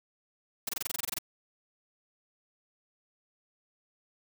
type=noise bursts; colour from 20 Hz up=white; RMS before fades=-32 dBFS; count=12; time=0.67-1.186 s; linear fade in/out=5 ms; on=21 ms; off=24 ms; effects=none